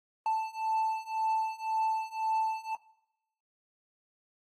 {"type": "beating tone pair", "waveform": "triangle", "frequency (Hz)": [881, 882.9], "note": ["A5", "A5"], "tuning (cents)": [2, 6], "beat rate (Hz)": 1.9, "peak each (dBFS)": -30, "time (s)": [0.26, 2.75], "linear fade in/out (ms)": 2, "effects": ["noise-tail reverb RT60 0.9 s tail -20 dB re dry", "AAC 48 kbps"]}